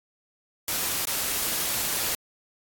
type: noise with dropouts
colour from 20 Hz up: white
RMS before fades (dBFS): -27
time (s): 0.68-2.15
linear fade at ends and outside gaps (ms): 2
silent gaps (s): 1.054-1.071
effects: AAC 64 kbps